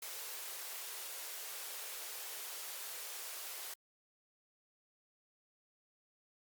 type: high-pass noise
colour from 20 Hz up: white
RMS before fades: -45 dBFS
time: 0.02-3.74 s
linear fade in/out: 5 ms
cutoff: 380 Hz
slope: 48 dB/octave
effects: Opus 48 kbps